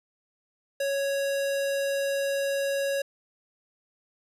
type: tone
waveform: square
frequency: 554.4 Hz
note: C#5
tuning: in tune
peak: -26 dBFS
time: 0.8-3.02 s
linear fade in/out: 5 ms
effects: resampled to 32000 Hz